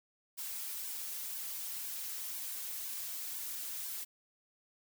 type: noise with flanger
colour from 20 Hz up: blue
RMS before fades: -41 dBFS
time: 0.37-4.05 s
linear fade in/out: 20 ms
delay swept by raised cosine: 1.5 to 7.1 ms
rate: 2 Hz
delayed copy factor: -0.8
effects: none